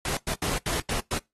pink noise bursts at uneven times, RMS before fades -29 dBFS, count 6, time 0.05-0.17 / 0.27-0.34 / 0.42-0.58 / 0.66-0.8 / 0.89-1 / 1.11-1.18 s, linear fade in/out 2 ms, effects noise-tail reverb RT60 0.2 s tail -23 dB re dry + AAC 32 kbps

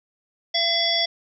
harmonic tone, 677 Hz, E5, 46 cents sharp, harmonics 1 / 3 / 5 / 7 / 8, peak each -27 / -28 / -22 / -27 / -26 dBFS, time 0.54-1.06 s, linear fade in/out 10 ms, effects none

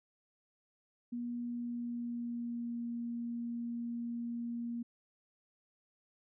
sine tone with pitch glide, 240 to 235.9 Hz, B3 to A#3, -49 to +21 cents, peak -36 dBFS, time 1.12-4.83 s, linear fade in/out 10 ms, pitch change -30 cents, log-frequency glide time 1.38-2.83 s, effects none

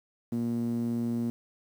sawtooth tone with band-pass filter, 117.7 Hz, A#2, 17 cents sharp, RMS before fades -30 dBFS, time 0.32-1.3 s, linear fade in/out 0 ms, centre 240 Hz, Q 3.4, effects 9-bit

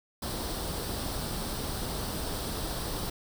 pink noise with comb filter, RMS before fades -34 dBFS, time 0.22-3.1 s, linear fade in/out 5 ms, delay 0.22 ms, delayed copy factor +0.55, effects none

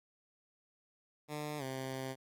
10% pulse tone with pitch glide, 149.9 to 132.01 Hz, D3 to C3, +36 to +16 cents, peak -30 dBFS, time 1.28-2.16 s, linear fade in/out 50 ms, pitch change -220 cents, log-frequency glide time 1.58-1.63 s, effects MP3 96 kbps

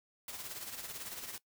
white noise with tremolo, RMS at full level -42 dBFS, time 0.28-1.38 s, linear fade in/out 2 ms, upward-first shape sine, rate 18 Hz, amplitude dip 55%, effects noise-tail reverb RT60 0.1 s tail -19 dB re dry

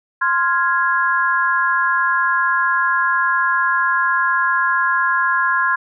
sine chord, F minor, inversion second, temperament equal, 1046.5 / 1396.9 / 1661.2 Hz, C6 / F6 / Ab6, 0 / 0 / 0 cents, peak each -18 / -20 / -18 dBFS, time 0.21-5.76 s, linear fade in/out 10 ms, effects none

